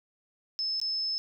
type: tone with dropouts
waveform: sine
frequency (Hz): 5230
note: E8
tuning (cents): -15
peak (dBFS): -28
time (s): 0.59-1.18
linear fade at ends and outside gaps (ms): 0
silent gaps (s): 0.8-0.815
effects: none